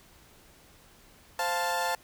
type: chord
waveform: 30% pulse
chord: F major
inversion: second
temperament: equal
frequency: 523.3 / 698.5 / 880 Hz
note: C5 / F5 / A5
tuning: 0 / 0 / 0 cents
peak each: -32 / -30 / -27 dBFS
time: 1.39-1.95 s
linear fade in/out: 2 ms
effects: pink hiss -57 dBFS RMS until 2.03 s